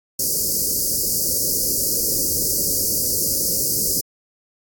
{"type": "band-stop noise", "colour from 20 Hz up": "white", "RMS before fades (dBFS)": -20, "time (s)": [0.19, 4.01], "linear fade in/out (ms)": 5, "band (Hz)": [570, 4600], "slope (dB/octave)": 96, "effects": ["AAC 64 kbps"]}